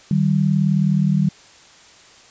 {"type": "tone pair together", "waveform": "sine", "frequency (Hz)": [153, 192.39], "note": ["D#3", "G3"], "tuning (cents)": [-29, -32], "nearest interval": "major third", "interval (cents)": 397, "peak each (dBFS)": -17, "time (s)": [0.11, 1.29], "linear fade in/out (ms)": 2, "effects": ["white hiss -47 dBFS RMS until 2.3 s", "resampled to 16000 Hz"]}